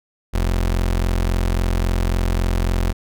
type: tone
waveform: 30% pulse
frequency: 43.65 Hz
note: F1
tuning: in tune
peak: -14 dBFS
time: 0.33-2.93 s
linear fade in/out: 20 ms
effects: none